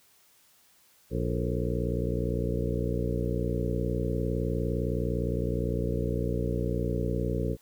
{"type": "harmonic tone with a mistuned harmonic", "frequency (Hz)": 59.7, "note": "A#1", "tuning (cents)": 42, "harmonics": [1, 2, 3, 4, 5, 6, 7, 8, 9], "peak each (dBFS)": [-32, -32, -34, -38, -37, -38, -35, -39, -39], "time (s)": [1.1, 7.57], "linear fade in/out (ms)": 50, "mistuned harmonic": 7, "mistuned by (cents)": 88, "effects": ["white hiss -62 dBFS RMS until 7.61 s"]}